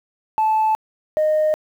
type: tone pair in turn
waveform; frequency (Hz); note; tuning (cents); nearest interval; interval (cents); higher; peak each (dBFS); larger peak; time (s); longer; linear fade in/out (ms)
sine; 872 / 616.6; A5 / D#5; -16 / -16; tritone; 600; first; -13; neither; 0.38-0.75 / 1.17-1.54; neither; 0
effects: tanh soft clip ceiling -12 dBFS + 8-bit